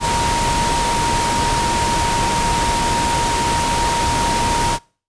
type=tone in noise; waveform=sine; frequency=937 Hz; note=A#5; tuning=9 cents sharp; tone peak=-18 dBFS; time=0-4.79 s; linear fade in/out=50 ms; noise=pink; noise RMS=-20 dBFS; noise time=0-4.79 s; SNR=-1 dB; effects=noise-tail reverb RT60 0.4 s tail -25 dB re dry + resampled to 22050 Hz